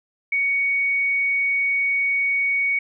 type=tone; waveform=sine; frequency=2235 Hz; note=C#7; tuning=14 cents sharp; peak=-18 dBFS; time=0.32-2.79 s; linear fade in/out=5 ms; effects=none